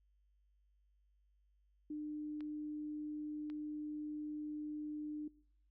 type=tone; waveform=sine; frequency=300.9 Hz; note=D4; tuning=42 cents sharp; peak=-40 dBFS; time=1.9-5.28 s; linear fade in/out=5 ms
type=clicks; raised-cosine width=0.3 ms; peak=-40 dBFS; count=2; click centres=2.407 / 3.5 s
effects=noise-tail reverb RT60 0.7 s tail -24 dB re dry + added 50 Hz sine -70 dBFS peak until 5.7 s